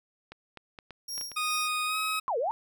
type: clicks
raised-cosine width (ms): 0.3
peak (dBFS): -27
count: 7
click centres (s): 0.32 / 0.573 / 0.788 / 0.907 / 1.179 / 1.212 / 1.317
type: tone with tremolo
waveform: sawtooth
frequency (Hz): 5590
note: F8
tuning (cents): +1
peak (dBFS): -30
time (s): 1.08-1.68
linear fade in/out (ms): 5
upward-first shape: sine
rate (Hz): 2.6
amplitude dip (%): 85
type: tone with pitch glide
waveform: 20% pulse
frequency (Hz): 1241 to 1272.9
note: D#6 to D#6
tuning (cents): -5 to +39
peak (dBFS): -23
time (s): 1.36-2.2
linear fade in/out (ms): 10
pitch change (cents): +44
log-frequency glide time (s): 1.86-1.97
type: exponential two-way sweep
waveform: sine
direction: down then up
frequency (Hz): 1129 to 440 to 946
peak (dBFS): -26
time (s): 2.28-2.51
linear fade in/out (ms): 0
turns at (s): 2.38
effects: none